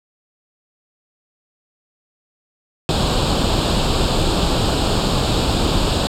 pink noise with comb filter, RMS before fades -17 dBFS, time 2.89-6.07 s, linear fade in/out 0 ms, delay 0.25 ms, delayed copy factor +0.75, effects low-pass 6000 Hz 12 dB/octave

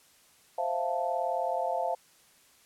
sine chord, F major seventh, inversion second, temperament equal, 523.3 / 659.3 / 698.5 / 880 Hz, C5 / E5 / F5 / A5, 0 / 0 / 0 / 0 cents, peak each -34 / -34 / -31 / -34 dBFS, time 0.58-1.95 s, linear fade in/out 5 ms, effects white hiss -61 dBFS RMS until 2.65 s + low-pass 12000 Hz 12 dB/octave

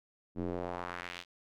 square tone with band-pass filter sweep, 44 Hz, F1, 14 cents sharp, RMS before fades -39 dBFS, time 0.35-1.25 s, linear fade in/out 50 ms, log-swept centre 260 to 3600 Hz, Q 1.5, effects none

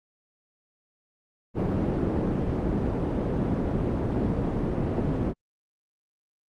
white low-pass noise, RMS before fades -26 dBFS, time 1.54-5.34 s, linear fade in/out 50 ms, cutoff 320 Hz, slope 12 dB/octave, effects Opus 32 kbps

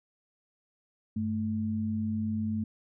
sine tone pair together, 97.6 / 218 Hz, G2 / A3, -7 / -16 cents, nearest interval octave + major second, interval 1391 cents, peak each -34 / -29 dBFS, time 1.16-2.64 s, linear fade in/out 5 ms, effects none

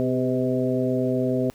harmonic tone with a mistuned harmonic, 127.3 Hz, C3, 47 cents flat, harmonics 1 / 2 / 3 / 4 / 5, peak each -28 / -24 / -27 / -28 / -29 dBFS, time 0-1.5 s, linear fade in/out 0 ms, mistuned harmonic 3, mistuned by +45 cents, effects pink hiss -55 dBFS RMS until 1.54 s

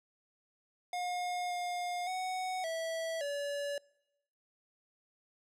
square tone with pitch steps, 716 / 711 / 743 / 654 / 572 Hz, F5 / F5 / F#5 / E5 / D5, +43 / +31 / +7 / -14 / -46 cents, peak -35 dBFS, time 0.93-3.78 s, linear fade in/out 2 ms, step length 570 ms, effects noise-tail reverb RT60 0.9 s tail -25 dB re dry + low-pass 10000 Hz 12 dB/octave

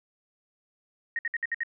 sine tone bursts, 1864.7 Hz, A#6, in tune, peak -26 dBFS, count 6, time 1.16-1.634 s, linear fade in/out 2 ms, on 29 ms, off 60 ms, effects none

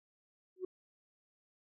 sine tone with exponential growth, 370 Hz, F#4, in tune, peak -31 dBFS, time 0.56-0.65 s, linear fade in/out 5 ms, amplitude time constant 18 ms, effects tanh soft clip ceiling -30 dBFS

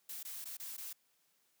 blue noise with dropouts, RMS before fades -45 dBFS, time 0.09-0.93 s, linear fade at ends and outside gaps 5 ms, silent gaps 0.23-0.249 / 0.444-0.454 / 0.57-0.598 / 0.768-0.778 s, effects white hiss -75 dBFS RMS until 1.6 s + high-pass 100 Hz 12 dB/octave

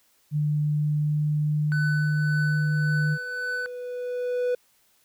sine tone with pitch glide, 149.4 to 150.96 Hz, D3 to D3, +30 to +48 cents, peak -21 dBFS, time 0.31-3.18 s, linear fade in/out 50 ms, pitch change +18 cents, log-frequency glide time 0.67-2.03 s
triangle tone with tremolo, 1500 Hz, F#6, 23 cents sharp, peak -24 dBFS, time 1.72-3.66 s, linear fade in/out 0 ms, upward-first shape triangle, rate 1.8 Hz, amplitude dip 50%
triangle tone with exponential growth, 493.9 Hz, B4, in tune, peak -19 dBFS, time 1.88-4.55 s, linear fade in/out 5 ms, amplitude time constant 580 ms
effects white hiss -64 dBFS RMS until 5.04 s

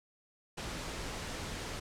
pink noise, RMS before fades -40 dBFS, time 0.57-1.8 s, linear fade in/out 10 ms, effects low-pass 8000 Hz 12 dB/octave

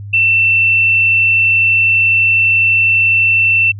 sine tone, 2682 Hz, E7, 29 cents sharp, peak -8 dBFS, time 0.13-3.72 s, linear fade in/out 10 ms, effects added 101 Hz sine -25 dBFS peak until 3.79 s

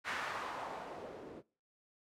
blue noise with low-pass filter sweep, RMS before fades -43 dBFS, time 0.04-1.43 s, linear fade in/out 50 ms, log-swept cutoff 1700 to 360 Hz, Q 1.7, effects noise-tail reverb RT60 0.4 s tail -23 dB re dry

